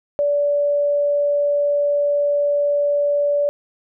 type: tone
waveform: sine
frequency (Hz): 578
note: D5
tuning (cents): -28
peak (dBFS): -15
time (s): 0.19-3.49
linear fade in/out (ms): 0
effects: none